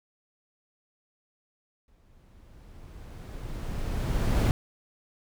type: noise with exponential growth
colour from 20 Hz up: brown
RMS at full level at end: -21 dBFS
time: 1.88-4.51 s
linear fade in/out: 1 ms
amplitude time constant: 570 ms
effects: none